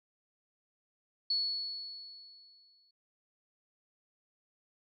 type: tone with exponential decay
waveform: sine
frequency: 4400 Hz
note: C#8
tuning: 14 cents flat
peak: -27 dBFS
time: 1.3-2.91 s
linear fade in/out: 5 ms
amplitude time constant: 350 ms
effects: none